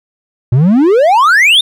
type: exponential sweep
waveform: triangle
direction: up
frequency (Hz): 114.8 to 3729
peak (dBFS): -3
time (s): 0.52-1.61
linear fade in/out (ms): 5
effects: none